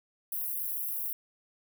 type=high-pass noise; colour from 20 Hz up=white; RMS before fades=-34 dBFS; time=0.32-1.13 s; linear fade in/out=2 ms; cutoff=11000 Hz; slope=48 dB/octave; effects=none